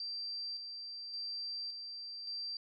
sine tone with tremolo, 4699 Hz, D8, in tune, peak -38 dBFS, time 0-2.57 s, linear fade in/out 2 ms, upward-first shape square, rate 0.88 Hz, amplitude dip 40%, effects none

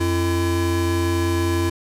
square tone pair together, 89.42 / 338.5 Hz, F2 / E4, +41 / +46 cents, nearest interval octave + major seventh, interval 2305 cents, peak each -22 / -22 dBFS, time 0-1.7 s, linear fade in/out 10 ms, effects resampled to 32000 Hz + 7-bit

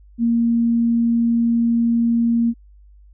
sine tone, 233.1 Hz, A#3, in tune, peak -14 dBFS, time 0.18-2.54 s, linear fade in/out 50 ms, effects added 50 Hz sine -44 dBFS peak until 3.13 s

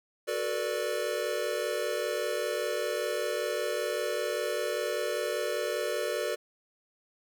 square chord, B minor seventh, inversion second, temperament equal with one note detuned, 370 / 440 / 485.1 / 587.3 Hz, F#4 / A4 / B4 / D5, 0 / 0 / -31 / 0 cents, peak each -38 / -36 / -35 / -34 dBFS, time 0.27-6.36 s, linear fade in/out 20 ms, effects none

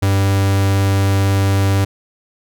45% pulse tone, 98 Hz, G2, in tune, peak -12 dBFS, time 0.02-1.85 s, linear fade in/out 10 ms, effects none

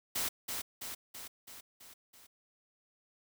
white noise with echo, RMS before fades -34 dBFS, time 0.15-0.29 s, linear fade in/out 10 ms, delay 330 ms, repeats 6, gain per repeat -4 dB, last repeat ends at 2.27 s, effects none

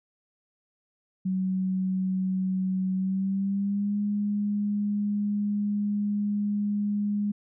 sine tone with pitch glide, 187.6 to 205.8 Hz, F#3 to G#3, +24 to -16 cents, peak -24 dBFS, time 1.25-7.32 s, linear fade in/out 10 ms, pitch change +160 cents, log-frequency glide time 2.94-3.99 s, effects none

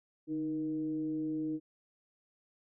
sine tone with frequency modulation, 311.1 Hz, D#4, in tune, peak -32 dBFS, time 0.27-1.6 s, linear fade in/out 50 ms, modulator 163 Hz, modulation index 0.37, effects none

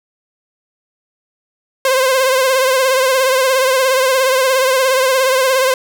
sawtooth tone with vibrato, 523.3 Hz, C5, in tune, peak -7 dBFS, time 1.85-5.74 s, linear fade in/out 2 ms, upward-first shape triangle, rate 17 Hz, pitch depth 67 cents each way, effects 7-bit

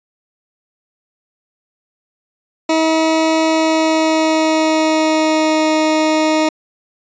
20% pulse tone with pitch glide, 320 to 312.1 Hz, D#4 to D#4, +49 to +5 cents, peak -7 dBFS, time 2.69-6.49 s, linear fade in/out 5 ms, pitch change -44 cents, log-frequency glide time 3.44-5.72 s, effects resampled to 16000 Hz

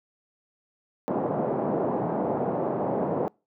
white band-pass noise, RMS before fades -27 dBFS, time 1.08-3.28 s, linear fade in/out 0 ms, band 140 to 740 Hz, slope 24 dB/octave, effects noise-tail reverb RT60 0.3 s tail -26 dB re dry

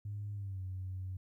sine tone with pitch glide, 102.9 to 93.28 Hz, G#2 to F#2, -16 to +15 cents, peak -37 dBFS, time 0.05-1.17 s, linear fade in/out 5 ms, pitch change -169 cents, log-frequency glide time 0.33-0.62 s, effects tanh soft clip ceiling -33 dBFS + 13-bit

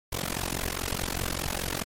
pink noise with amplitude modulation, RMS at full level -27 dBFS, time 0.12-1.84 s, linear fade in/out 10 ms, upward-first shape sine, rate 44.9 Hz, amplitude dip 100%, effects MP3 64 kbps

